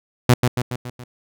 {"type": "tone with echo", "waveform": "sawtooth", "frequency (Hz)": 123.47, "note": "B2", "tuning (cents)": 0, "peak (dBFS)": -5, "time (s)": [0.29, 0.34], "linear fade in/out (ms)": 5, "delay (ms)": 140, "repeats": 5, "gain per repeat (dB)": -5, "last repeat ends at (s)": 1.04, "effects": []}